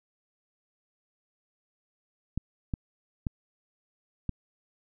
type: clicks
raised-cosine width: 5 ms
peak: -17 dBFS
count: 4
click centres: 2.376 / 2.738 / 3.268 / 4.293 s
effects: none